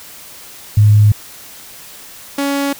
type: tone pair in turn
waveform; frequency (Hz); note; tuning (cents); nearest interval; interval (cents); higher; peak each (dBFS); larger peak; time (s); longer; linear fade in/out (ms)
sine / sawtooth; 105 / 280.3; G#2 / C#4; +19 / +19; octave + perfect fourth; 1700; second; -5 / -11; first; 0.77-1.12 / 2.38-2.73; neither; 5
effects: white hiss -36 dBFS RMS until 2.79 s